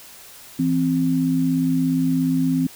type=tone pair together; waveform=sine; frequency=165.2 / 262.2 Hz; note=E3 / C4; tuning=+4 / +4 cents; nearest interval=minor sixth; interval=800 cents; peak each=-22 / -18 dBFS; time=0.59-2.67 s; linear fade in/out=5 ms; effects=white hiss -43 dBFS RMS until 2.75 s